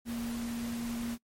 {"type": "tone in noise", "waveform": "sine", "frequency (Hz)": 234.5, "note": "A#3", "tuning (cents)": 11, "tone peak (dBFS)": -33, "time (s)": [0.05, 1.18], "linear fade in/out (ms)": 50, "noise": "pink", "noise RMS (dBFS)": -44, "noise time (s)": [0.05, 1.18], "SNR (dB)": 8, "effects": ["noise-tail reverb RT60 0.1 s tail -24 dB re dry", "MP3 64 kbps"]}